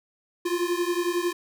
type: beating tone pair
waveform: square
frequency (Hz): 345.1 / 356.1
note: F4 / F4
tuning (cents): -21 / +34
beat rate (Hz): 11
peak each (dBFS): -27 / -28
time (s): 0.45-1.33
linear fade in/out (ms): 10
effects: none